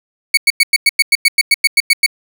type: tone bursts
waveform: 30% pulse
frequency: 2233 Hz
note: C#7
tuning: 12 cents sharp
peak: -4 dBFS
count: 14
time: 0.34-2.063 s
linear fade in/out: 5 ms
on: 33 ms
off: 97 ms
effects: none